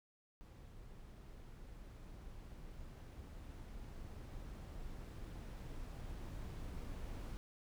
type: noise with level ramp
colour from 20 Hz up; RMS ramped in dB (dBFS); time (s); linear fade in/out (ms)
brown; -55 to -45; 0.41-7.37; 0
effects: none